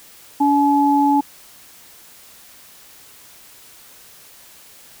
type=tone pair together; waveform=sine; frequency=285 / 854 Hz; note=C#4 / G#5; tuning=+48 / +48 cents; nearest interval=octave + perfect fifth; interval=1900 cents; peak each=-15 dBFS; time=0.4-1.21 s; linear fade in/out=10 ms; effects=white hiss -45 dBFS RMS until 5 s